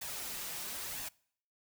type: noise with flanger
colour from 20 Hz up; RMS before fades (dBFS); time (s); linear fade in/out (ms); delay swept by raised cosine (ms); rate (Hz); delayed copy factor
white; -41; 0.01-1.09; 10; 1.1 to 6.1; 1; +0.5
effects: noise-tail reverb RT60 0.6 s tail -24 dB re dry